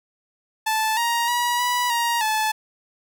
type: tone with pitch steps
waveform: sawtooth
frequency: 875 / 939 / 965 / 980 / 941 / 867 Hz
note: A5 / A#5 / B5 / B5 / A#5 / A5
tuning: -10 / +12 / -40 / -14 / +16 / -26 cents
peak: -16 dBFS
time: 0.66-2.52 s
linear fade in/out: 10 ms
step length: 310 ms
effects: none